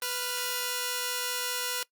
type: tone pair together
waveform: 5% pulse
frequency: 495 / 1400 Hz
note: B4 / F6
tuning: +4 / +4 cents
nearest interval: octave + tritone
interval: 1800 cents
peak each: -21 dBFS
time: 0.02-1.83 s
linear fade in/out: 2 ms
effects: noise-tail reverb RT60 0.1 s tail -21 dB re dry + Opus 32 kbps